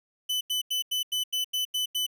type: tone bursts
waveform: 40% pulse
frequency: 3000 Hz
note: F#7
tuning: 23 cents sharp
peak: -25 dBFS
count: 9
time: 0.29-2.066 s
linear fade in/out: 10 ms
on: 120 ms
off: 87 ms
effects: none